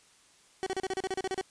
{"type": "tone bursts", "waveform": "30% pulse", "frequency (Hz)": 380, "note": "F#4", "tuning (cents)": 46, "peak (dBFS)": -27, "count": 12, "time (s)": [0.63, 1.412], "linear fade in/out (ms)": 0, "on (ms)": 34, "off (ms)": 34, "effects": ["white hiss -61 dBFS RMS until 1.5 s", "resampled to 22050 Hz"]}